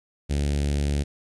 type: tone with notch filter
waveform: sawtooth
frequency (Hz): 71.8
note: D2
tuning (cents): -39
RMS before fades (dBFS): -24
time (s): 0.29-1.04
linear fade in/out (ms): 20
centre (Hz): 1100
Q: 0.53
effects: resampled to 24000 Hz + 10-bit